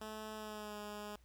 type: tone with pitch glide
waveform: 10% pulse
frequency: 216.3 to 208.4 Hz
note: A3 to G#3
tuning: -29 to +6 cents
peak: -36 dBFS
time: 0.01-1.16 s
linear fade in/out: 5 ms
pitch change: -65 cents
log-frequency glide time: 0.35-0.78 s
effects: added 60 Hz sine -64 dBFS peak until 1.24 s + pink hiss -73 dBFS RMS until 1.24 s